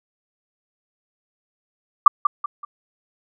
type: tone with echo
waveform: sine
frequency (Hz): 1174.7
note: D6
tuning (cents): 0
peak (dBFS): -3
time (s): 2.06-2.08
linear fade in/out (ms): 5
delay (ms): 190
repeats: 3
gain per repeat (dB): -9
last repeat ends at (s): 2.65
effects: none